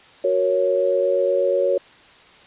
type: chord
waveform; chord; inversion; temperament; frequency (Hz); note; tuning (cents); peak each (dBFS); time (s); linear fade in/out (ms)
sine; F# major; none; equal; 370 / 466.2 / 554.4; F#4 / A#4 / C#5; 0 / 0 / 0; -23 / -23 / -18; 0.24-1.78; 5
effects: white hiss -48 dBFS RMS until 2.46 s + resampled to 8000 Hz